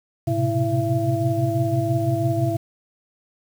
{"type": "tone cluster", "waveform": "sine", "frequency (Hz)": [109.3, 126.4, 132.4, 330.6, 673], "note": ["A2", "B2", "C3", "E4", "E5"], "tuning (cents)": [-11, 41, 21, 5, 36], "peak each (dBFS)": -25, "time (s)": [0.27, 2.57], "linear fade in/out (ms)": 10, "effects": ["7-bit"]}